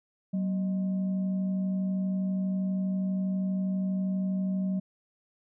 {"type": "tone with frequency modulation", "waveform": "sine", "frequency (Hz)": 189.3, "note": "F#3", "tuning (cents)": 40, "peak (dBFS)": -26, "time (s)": [0.33, 4.8], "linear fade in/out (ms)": 10, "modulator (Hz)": 431, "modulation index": 0.25, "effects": []}